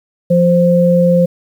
sine tone pair together, 174.73 / 523.3 Hz, F3 / C5, +1 / 0 cents, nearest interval octave + perfect fifth, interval 1899 cents, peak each -10 dBFS, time 0.3-1.26 s, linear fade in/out 10 ms, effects 7-bit

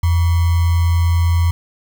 sine tone with sample-and-hold, 85.1 Hz, F2, 44 cents flat, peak -11 dBFS, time 0.03-1.51 s, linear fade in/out 5 ms, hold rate 1050 Hz, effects none

